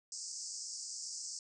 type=band-pass noise; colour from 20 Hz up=pink; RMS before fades=-44 dBFS; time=0.12-1.39 s; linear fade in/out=2 ms; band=4800 to 8300 Hz; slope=96 dB/octave; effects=none